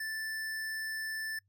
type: tone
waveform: square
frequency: 1761 Hz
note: A6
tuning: 1 cent sharp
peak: -36 dBFS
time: 0-1.39 s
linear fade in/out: 5 ms
effects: noise-tail reverb RT60 0.1 s tail -25 dB re dry + added 98 Hz sine -70 dBFS peak until 1.48 s